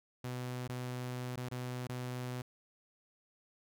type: tone with dropouts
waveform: sawtooth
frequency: 125.1 Hz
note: B2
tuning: 23 cents sharp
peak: -34 dBFS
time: 0.24-2.42 s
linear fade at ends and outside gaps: 5 ms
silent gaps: 0.677-0.692 / 1.36-1.373 / 1.488-1.513 / 1.872-1.892 s
effects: none